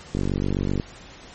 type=click train; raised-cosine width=3 ms; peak=-11 dBFS; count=32; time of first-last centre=0.15-0.799 s; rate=47.8 Hz; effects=pink hiss -44 dBFS RMS until 1.34 s + MP3 32 kbps